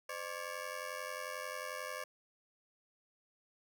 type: ring-modulated tone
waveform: 15% pulse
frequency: 560 Hz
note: C#5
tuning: 18 cents sharp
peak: -31 dBFS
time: 0.09-2.04 s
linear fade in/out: 5 ms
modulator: 45.6 Hz
effects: none